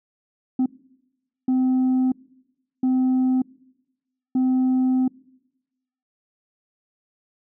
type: tone bursts at uneven times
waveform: sine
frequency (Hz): 257.4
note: C4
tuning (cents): -28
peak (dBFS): -14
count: 4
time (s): 0.59-0.66 / 1.48-2.12 / 2.83-3.42 / 4.35-5.08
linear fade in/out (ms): 5
effects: noise-tail reverb RT60 1.0 s tail -24 dB re dry + tanh soft clip ceiling -16 dBFS